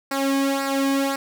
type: tone with flanger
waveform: sawtooth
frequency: 273.9 Hz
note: C#4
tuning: 21 cents flat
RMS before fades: -22 dBFS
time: 0.11-1.16 s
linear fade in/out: 5 ms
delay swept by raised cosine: 0.3 to 1.5 ms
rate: 1.9 Hz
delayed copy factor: -0.7
effects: none